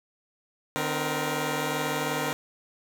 10% pulse tone cluster, 150.9 / 259.1 / 471.7 Hz, D3 / C4 / A#4, +47 / -17 / +20 cents, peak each -23 dBFS, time 0.76-2.33 s, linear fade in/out 0 ms, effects none

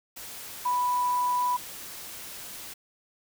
sine tone in noise, 987.8 Hz, B5, in tune, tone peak -23 dBFS, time 0.65-1.57 s, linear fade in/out 10 ms, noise white, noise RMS -41 dBFS, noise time 0.16-2.74 s, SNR +15 dB, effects none

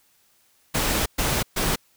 pink noise bursts at uneven times, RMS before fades -23 dBFS, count 3, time 0.74-1.06 / 1.18-1.43 / 1.56-1.76 s, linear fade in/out 10 ms, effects white hiss -62 dBFS RMS until 1.96 s

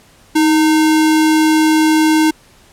sine tone with sample-and-hold, 314.3 Hz, D#4, 18 cents sharp, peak -8 dBFS, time 0.35-2.31 s, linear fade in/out 10 ms, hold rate 1225 Hz, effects pink hiss -47 dBFS RMS until 2.72 s + low-pass 12000 Hz 12 dB/octave

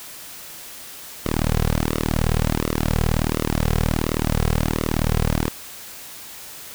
sawtooth tone with flanger, 38.89 Hz, D#1, in tune, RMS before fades -21 dBFS, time 1.25-5.49 s, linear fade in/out 10 ms, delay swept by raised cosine 1.2 to 3.4 ms, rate 1.4 Hz, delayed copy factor -1, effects white hiss -38 dBFS RMS until 6.74 s

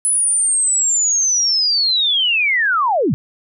sine linear sweep, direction down, 10120 to 103.4 Hz, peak -13 dBFS, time 0.05-3.14 s, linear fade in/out 0 ms, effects none

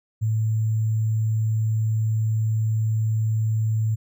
sine tone with sample-and-hold, 110 Hz, A2, in tune, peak -19 dBFS, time 0.21-3.96 s, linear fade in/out 20 ms, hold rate 7350 Hz, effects none

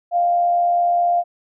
sine tone with frequency modulation, 698.5 Hz, F5, in tune, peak -14 dBFS, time 0.11-1.24 s, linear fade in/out 50 ms, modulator 84.8 Hz, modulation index 0.24, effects none

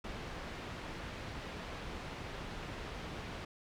pink low-pass noise, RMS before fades -44 dBFS, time 0.04-3.45 s, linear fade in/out 5 ms, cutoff 3400 Hz, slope 12 dB/octave, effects none

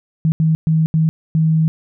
sine tone bursts at uneven times, 159.4 Hz, D#3, 42 cents sharp, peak -11 dBFS, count 5, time 0.25-0.32 / 0.4-0.55 / 0.67-0.86 / 0.94-1.09 / 1.35-1.68 s, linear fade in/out 0 ms, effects none

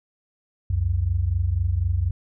sine tone pair together, 66.75 / 90.8 Hz, C2 / F#2, +35 / -32 cents, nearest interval perfect fourth, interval 533 cents, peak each -24 / -21 dBFS, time 0.7-2.11 s, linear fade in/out 5 ms, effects none

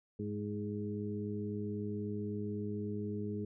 harmonic tone with a mistuned harmonic, 103.8 Hz, G#2, in tune, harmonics 1 / 2 / 3 / 4, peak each -41 / -39 / -44 / -42 dBFS, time 0.19-3.45 s, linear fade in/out 5 ms, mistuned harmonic 3, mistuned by +20 cents, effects none

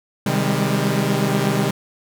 sawtooth chord, Ab major seventh, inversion first, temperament equal with one note detuned, 130.81 / 155.56 / 196 / 204.2 Hz, C3 / Eb3 / G3 / Ab3, 0 / 0 / 0 / -29 cents, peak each -19 dBFS, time 0.26-1.71 s, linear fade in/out 5 ms, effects none

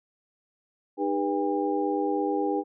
sine tone cluster, 304.6 / 401.5 / 490.6 / 805 Hz, D#4 / G4 / B4 / G5, -37 / +41 / -12 / +46 cents, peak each -28 / -29 / -31 / -30 dBFS, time 0.97-2.64 s, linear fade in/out 50 ms, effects none

